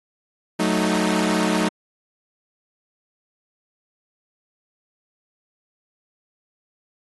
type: chord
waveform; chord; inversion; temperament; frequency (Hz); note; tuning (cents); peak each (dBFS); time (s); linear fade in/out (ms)
sawtooth; D# diminished; first; equal; 185 / 220 / 311.1; F#3 / A3 / D#4; 0 / 0 / 0; -19; 0.59-1.69; 10
effects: AAC 32 kbps